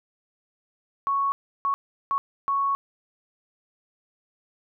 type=tone bursts at uneven times; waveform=sine; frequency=1108.7 Hz; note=C#6; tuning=in tune; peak=-21 dBFS; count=4; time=1.07-1.32 / 1.65-1.74 / 2.11-2.18 / 2.48-2.75 s; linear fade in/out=0 ms; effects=none